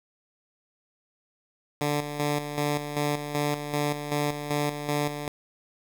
10% pulse tone with tremolo, 146.8 Hz, D3, in tune, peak -16 dBFS, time 1.81-5.28 s, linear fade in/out 2 ms, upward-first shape square, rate 2.6 Hz, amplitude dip 60%, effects 8-bit

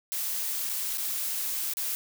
blue noise with dropouts, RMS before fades -31 dBFS, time 0.12-1.95 s, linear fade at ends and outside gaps 0 ms, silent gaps 0.692-0.696 / 0.974-0.981 / 1.736-1.77 s, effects none

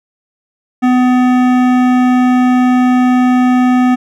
sine tone with hard clipping, 251 Hz, B3, 28 cents sharp, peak -9 dBFS, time 0.82-3.96 s, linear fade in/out 20 ms, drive 15 dB, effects none

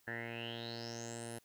10% pulse tone with low-pass filter sweep, 116.54 Hz, A#2, in tune, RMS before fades -44 dBFS, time 0.07-1.39 s, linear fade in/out 10 ms, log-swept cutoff 1700 to 11000 Hz, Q 9.6, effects white hiss -71 dBFS RMS until 1.44 s

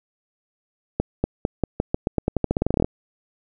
accelerating click train, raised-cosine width 2 ms, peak -6 dBFS, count 21, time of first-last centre 1-2.845 s, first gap 240 ms, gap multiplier 0.88, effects none

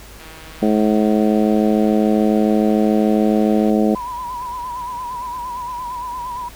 click train, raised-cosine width 0.3 ms, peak -24 dBFS, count 557, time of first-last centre 0.2-3.697 s, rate 159 Hz
harmonic tone, 107 Hz, A2, 48 cents flat, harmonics 2 / 3 / 4 / 5 / 6 / 7, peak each -15 / -19 / -21 / -23 / -25 / -26 dBFS, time 0.62-3.95 s, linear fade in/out 5 ms
sine tone with vibrato, 985 Hz, B5, 5 cents flat, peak -24 dBFS, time 3.95-6.49 s, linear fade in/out 10 ms, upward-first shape sine, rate 8.7 Hz, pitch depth 60 cents each way
effects added 50 Hz sine -41 dBFS peak until 6.55 s + pink hiss -41 dBFS RMS until 6.55 s

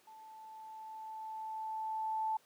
sine tone with level ramp, 877 Hz, A5, 6 cents flat, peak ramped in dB -52 to -31 dBFS, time 0.07-2.37 s, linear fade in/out 5 ms, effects pink hiss -67 dBFS RMS until 2.45 s + high-pass 300 Hz 12 dB/octave

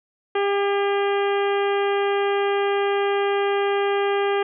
harmonic tone with a mistuned harmonic, 400.6 Hz, G4, 38 cents sharp, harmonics 1 / 2 / 3 / 4 / 5 / 6 / 7 / 8, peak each -20 / -26 / -30 / -32 / -34 / -36 / -37 / -38 dBFS, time 0.35-4.43 s, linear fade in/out 5 ms, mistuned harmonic 4, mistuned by +17 cents, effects none

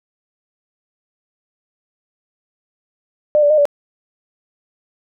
sine tone with pitch steps, 600 / 582 / 613 / 577 Hz, D5 / D5 / D#5 / D5, +37 / -16 / -26 / -31 cents, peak -9 dBFS, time 3.35-3.654 s, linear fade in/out 0 ms, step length 76 ms, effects none

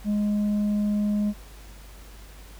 triangle tone with tanh clipping, 207.7 Hz, G#3, in tune, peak -22 dBFS, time 0.04-1.34 s, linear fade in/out 50 ms, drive 8 dB, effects added 50 Hz sine -43 dBFS peak until 2.59 s + pink hiss -50 dBFS RMS until 2.59 s

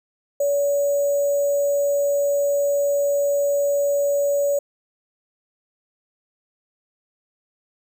sine tone with sample-and-hold, 569 Hz, C#5, 45 cents sharp, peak -17 dBFS, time 0.4-4.59 s, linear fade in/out 5 ms, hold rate 7350 Hz, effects none

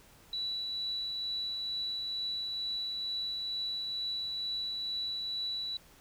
sine tone with tremolo, 3943 Hz, B7, 4 cents flat, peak -32 dBFS, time 0.33-5.77 s, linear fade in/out 2 ms, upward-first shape triangle, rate 2.2 Hz, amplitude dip 25%, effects pink hiss -59 dBFS RMS until 6 s

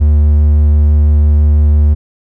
triangle tone, 74.5 Hz, D2, 25 cents sharp, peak -3 dBFS, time 0-1.95 s, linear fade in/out 20 ms, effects none

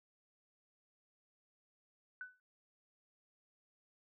sine tone with exponential decay, 1497 Hz, F#6, 20 cents sharp, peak -40 dBFS, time 2.21-2.4 s, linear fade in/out 1 ms, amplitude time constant 40 ms, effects none

